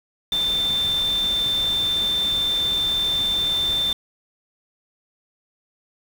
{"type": "tone in noise", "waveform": "sine", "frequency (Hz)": 3562, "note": "A7", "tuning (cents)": 21, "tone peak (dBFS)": -19, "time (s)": [0.32, 3.93], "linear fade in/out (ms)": 2, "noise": "pink", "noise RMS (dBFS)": -34, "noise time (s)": [0.32, 3.93], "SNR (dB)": 12, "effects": []}